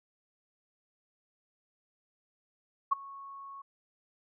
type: tone with ADSR envelope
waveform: sine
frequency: 1103 Hz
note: C#6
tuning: 9 cents flat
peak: -20 dBFS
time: 2.91-3.62 s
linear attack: 15 ms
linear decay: 13 ms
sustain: -23 dB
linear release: 8 ms
effects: none

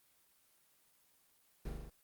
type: noise with echo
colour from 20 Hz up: brown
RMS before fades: -41 dBFS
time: 1.65-1.7 s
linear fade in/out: 5 ms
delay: 40 ms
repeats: 5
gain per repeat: -2 dB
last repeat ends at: 1.9 s
effects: white hiss -71 dBFS RMS until 2.03 s + Opus 24 kbps

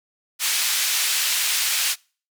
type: band-pass noise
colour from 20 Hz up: pink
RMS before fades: -22 dBFS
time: 0.39-1.96 s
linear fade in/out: 50 ms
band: 2500 to 15000 Hz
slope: 12 dB/octave
effects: noise-tail reverb RT60 0.4 s tail -26 dB re dry

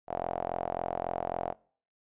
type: tone with band-pass filter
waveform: sawtooth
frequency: 43.65 Hz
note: F1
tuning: in tune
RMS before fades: -34 dBFS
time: 0.07-1.55 s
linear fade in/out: 50 ms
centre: 700 Hz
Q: 5.8
effects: noise-tail reverb RT60 0.5 s tail -24 dB re dry + resampled to 8000 Hz

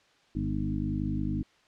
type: harmonic tone with a mistuned harmonic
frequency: 50.9 Hz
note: G#1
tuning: 34 cents flat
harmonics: 1 / 2 / 3 / 4 / 5 / 6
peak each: -35 / -35 / -35 / -35 / -35 / -35 dBFS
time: 0.35-1.43 s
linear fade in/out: 5 ms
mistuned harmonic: 5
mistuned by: -31 cents
effects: white hiss -63 dBFS RMS until 1.67 s + low-pass 4000 Hz 12 dB/octave

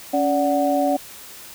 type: tone cluster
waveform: sine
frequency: 279.9 / 580 / 742 Hz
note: C#4 / D5 / F#5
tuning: +17 / -22 / +5 cents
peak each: -21 dBFS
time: 0.13-0.97 s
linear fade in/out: 10 ms
effects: white hiss -40 dBFS RMS until 1.54 s

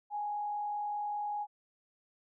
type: tone with frequency modulation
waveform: sine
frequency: 830 Hz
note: G#5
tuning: 1 cent flat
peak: -33 dBFS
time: 0.1-1.47 s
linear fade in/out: 50 ms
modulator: 45 Hz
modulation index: 0.3
effects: none

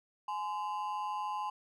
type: ring-modulated tone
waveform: triangle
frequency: 936 Hz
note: A#5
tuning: 7 cents sharp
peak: -29 dBFS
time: 0.28-1.5 s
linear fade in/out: 5 ms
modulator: 93.4 Hz
effects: none

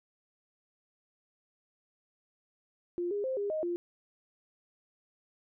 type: tone with pitch steps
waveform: sine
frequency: 350.1 / 408.7 / 523 / 406.1 / 623 / 348.1 Hz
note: F4 / G#4 / C5 / G#4 / D#5 / F4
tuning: +4 / -28 / -1 / -39 / +2 / -6 cents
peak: -30 dBFS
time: 2.98-3.76 s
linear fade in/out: 0 ms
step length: 130 ms
effects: none

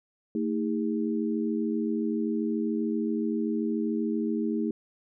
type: tone cluster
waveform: sine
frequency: 224.3 / 317.6 / 405.1 Hz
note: A3 / D#4 / G#4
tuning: +34 / +36 / -43 cents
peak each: -28 / -30 / -33 dBFS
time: 0.35-4.71 s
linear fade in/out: 2 ms
effects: none

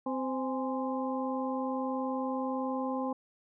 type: harmonic tone with a mistuned harmonic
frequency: 260.2 Hz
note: C4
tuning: 9 cents flat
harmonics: 1 / 2 / 3 / 4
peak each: -33 / -36 / -38 / -39 dBFS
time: 0.06-3.13 s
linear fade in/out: 5 ms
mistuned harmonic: 3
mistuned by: +90 cents
effects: none

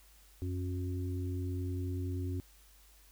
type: harmonic tone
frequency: 91 Hz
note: F#2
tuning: 28 cents flat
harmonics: 1 / 3 / 4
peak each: -34 / -41 / -45 dBFS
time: 0.42-2.4 s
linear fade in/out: 0 ms
effects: added 50 Hz sine -60 dBFS peak until 3.11 s + white hiss -63 dBFS RMS until 3.11 s

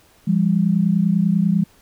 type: tone pair together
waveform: sine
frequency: 171.09 / 201.2 Hz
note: F3 / G3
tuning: -35 / +45 cents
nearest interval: minor third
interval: 280 cents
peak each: -17 dBFS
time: 0.27-1.64 s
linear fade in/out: 10 ms
effects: pink hiss -54 dBFS RMS until 1.81 s

